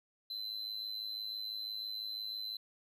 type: tone with amplitude modulation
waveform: triangle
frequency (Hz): 4048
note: B7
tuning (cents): +42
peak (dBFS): -34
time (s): 0.3-2.57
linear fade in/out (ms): 5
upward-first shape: sine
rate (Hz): 106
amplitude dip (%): 75
effects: none